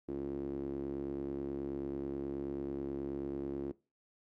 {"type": "tone with band-pass filter", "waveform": "sawtooth", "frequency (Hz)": 69.3, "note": "C#2", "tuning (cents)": 0, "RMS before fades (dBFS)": -39, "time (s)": [0.08, 3.72], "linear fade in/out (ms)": 10, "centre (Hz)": 330, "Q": 5.2, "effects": ["noise-tail reverb RT60 0.3 s tail -20 dB re dry"]}